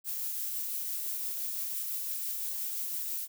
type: noise with tremolo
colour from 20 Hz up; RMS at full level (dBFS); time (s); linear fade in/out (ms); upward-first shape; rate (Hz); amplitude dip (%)
violet; -34; 0.04-3.28; 50; triangle; 5.9; 25
effects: none